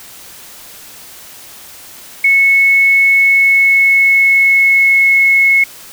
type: tone with pitch glide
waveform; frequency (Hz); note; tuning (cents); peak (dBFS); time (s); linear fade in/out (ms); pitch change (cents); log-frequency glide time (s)
sine; 2200 to 2184; C#7 to C#7; -14 to -26; -6; 2.24-5.64; 5; -12; 3.18-5.14
effects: white hiss -35 dBFS RMS until 5.92 s